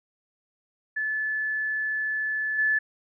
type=tone with level steps; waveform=sine; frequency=1733 Hz; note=A6; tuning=27 cents flat; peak=-25 / -20 dBFS; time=0.96-2.79 s; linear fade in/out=10 ms; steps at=2.58 s; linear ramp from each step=10 ms; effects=none